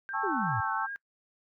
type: tone with vibrato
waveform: sine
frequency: 1568 Hz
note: G6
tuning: in tune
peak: -35 dBFS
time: 0.09-0.96 s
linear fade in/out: 0 ms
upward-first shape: triangle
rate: 2.7 Hz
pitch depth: 71 cents each way
type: chord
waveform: sine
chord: A dominant seventh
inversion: third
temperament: just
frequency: 792 / 880 / 1100 / 1320 Hz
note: G5 / A5 / C#6 / E6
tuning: +18 / 0 / -14 / +2 cents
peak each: -37 / -33 / -35 / -34 dBFS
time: 0.13-0.87 s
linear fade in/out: 20 ms
type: exponential sweep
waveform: sine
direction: down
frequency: 440 to 97.8 Hz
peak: -31 dBFS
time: 0.23-0.61 s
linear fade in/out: 10 ms
effects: noise-tail reverb RT60 0.1 s tail -23 dB re dry